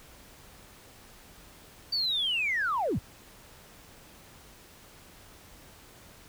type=linear sweep; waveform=sine; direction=down; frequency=4649 to 51.91 Hz; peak=-25 dBFS; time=1.92-2.99 s; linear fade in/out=10 ms; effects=tanh soft clip ceiling -21 dBFS + pink hiss -53 dBFS RMS until 6.28 s